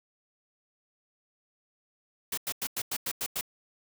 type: noise bursts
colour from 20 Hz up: white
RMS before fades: -32 dBFS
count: 8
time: 2.32-3.411 s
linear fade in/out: 5 ms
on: 55 ms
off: 93 ms
effects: none